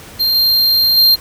square tone with level steps, 4186 Hz, C8, in tune, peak -12 / -10 / -7 dBFS, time 0.19-1.16 s, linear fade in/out 20 ms, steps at 0.35 / 0.97 s, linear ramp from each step 5 ms, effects pink hiss -36 dBFS RMS until 1.2 s

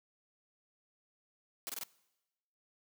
white noise bursts, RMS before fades -40 dBFS, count 4, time 1.67-1.835 s, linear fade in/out 0 ms, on 24 ms, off 23 ms, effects noise-tail reverb RT60 1.0 s tail -22 dB re dry + high-pass 200 Hz 12 dB/octave

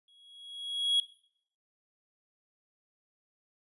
triangle tone with exponential growth, 3322 Hz, G#7, in tune, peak -20 dBFS, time 0.08-1 s, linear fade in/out 2 ms, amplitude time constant 200 ms, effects noise-tail reverb RT60 0.6 s tail -17 dB re dry + resampled to 24000 Hz

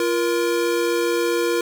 square tone pair together, 345.4 / 472.5 Hz, F4 / A#4, -19 / +23 cents, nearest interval perfect fourth, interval 542 cents, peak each -22 dBFS, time 0-1.61 s, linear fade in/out 2 ms, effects none

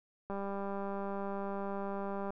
click train, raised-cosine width 1 ms, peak -26 dBFS, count 398, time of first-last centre 0.3-2.305 s, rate 198 Hz, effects none

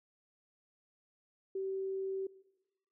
sine tone, 384.8 Hz, G4, 32 cents flat, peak -34 dBFS, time 1.55-2.27 s, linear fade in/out 5 ms, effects noise-tail reverb RT60 1.0 s tail -19 dB re dry

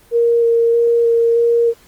sine tone with vibrato, 466.2 Hz, A#4, in tune, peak -10 dBFS, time 0.11-1.74 s, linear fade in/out 50 ms, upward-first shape square, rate 1.6 Hz, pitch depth 9 cents each way, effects pink hiss -49 dBFS RMS until 1.87 s + Opus 24 kbps

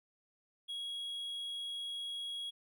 triangle tone, 3315 Hz, G#7, 4 cents flat, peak -37 dBFS, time 0.68-2.51 s, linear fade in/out 20 ms, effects none

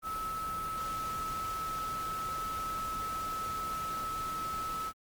sine tone in noise, 1300 Hz, E6, 24 cents flat, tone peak -34 dBFS, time 0.02-4.93 s, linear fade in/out 50 ms, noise pink, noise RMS -44 dBFS, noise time 0.02-4.93 s, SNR +7 dB, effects Opus 32 kbps

